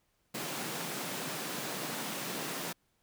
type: high-pass noise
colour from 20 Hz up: pink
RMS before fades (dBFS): -38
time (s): 0.34-2.73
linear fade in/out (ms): 10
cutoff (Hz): 140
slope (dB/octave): 48
effects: pink hiss -75 dBFS RMS until 3.02 s

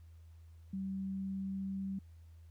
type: tone with pitch glide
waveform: sine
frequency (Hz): 192.3 to 193.53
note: G3 to G3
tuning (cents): -33 to -22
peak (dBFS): -36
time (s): 0.73-1.99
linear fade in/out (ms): 5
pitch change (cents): +11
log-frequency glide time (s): 0.89-1.75
effects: added 82 Hz sine -53 dBFS peak until 2.5 s + pink hiss -75 dBFS RMS until 2.5 s

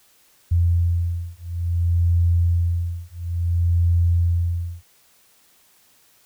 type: beating tone pair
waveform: sine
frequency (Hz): 85.6 / 86.18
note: F2 / F2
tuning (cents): -34 / -22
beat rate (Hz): 0.58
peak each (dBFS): -20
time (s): 0.51-4.83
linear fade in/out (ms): 10
effects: white hiss -57 dBFS RMS until 6.25 s

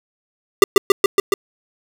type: tone with echo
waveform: square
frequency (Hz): 395.8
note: G4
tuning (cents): +17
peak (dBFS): -3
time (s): 0.62-0.64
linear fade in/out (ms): 2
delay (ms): 140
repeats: 5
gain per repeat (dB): -2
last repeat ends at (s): 1.34
effects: none

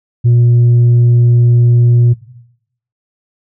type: tone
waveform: sine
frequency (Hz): 119.9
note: A#2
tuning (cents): +49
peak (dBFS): -3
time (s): 0.24-2.14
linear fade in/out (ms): 20
effects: noise-tail reverb RT60 0.8 s tail -17 dB re dry + tanh soft clip ceiling -4 dBFS

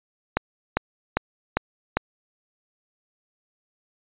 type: click train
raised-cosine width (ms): 0.5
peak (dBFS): -4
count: 5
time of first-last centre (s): 0.37-1.97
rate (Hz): 2.5
effects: resampled to 8000 Hz

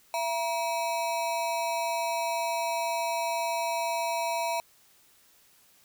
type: ring-modulated tone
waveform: square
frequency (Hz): 811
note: G#5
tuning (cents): -41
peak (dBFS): -25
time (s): 0.14-4.6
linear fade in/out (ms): 0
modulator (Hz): 139
effects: white hiss -61 dBFS RMS until 5.84 s

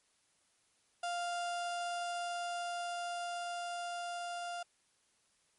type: tone with level ramp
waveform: 35% pulse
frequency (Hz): 698.5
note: F5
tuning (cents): 0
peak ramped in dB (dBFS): -33 to -37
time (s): 1.03-4.63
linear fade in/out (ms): 5
effects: white hiss -73 dBFS RMS until 5.58 s + MP3 48 kbps

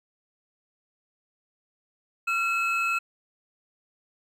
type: tone pair together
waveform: triangle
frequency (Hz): 1368.6 / 2585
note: F6 / E7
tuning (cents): -35 / -34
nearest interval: major seventh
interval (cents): 1101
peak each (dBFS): -25 / -24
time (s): 2.27-2.99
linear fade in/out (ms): 10
effects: none

